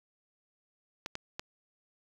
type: clicks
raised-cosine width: 0.2 ms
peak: -19 dBFS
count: 3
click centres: 1.061 / 1.154 / 1.395 s
effects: 8-bit